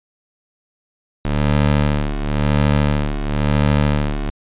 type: ring-modulated tone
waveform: 20% pulse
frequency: 73.42 Hz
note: D2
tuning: in tune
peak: -7 dBFS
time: 1.25-4.3 s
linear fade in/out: 0 ms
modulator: 37.2 Hz
effects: resampled to 8000 Hz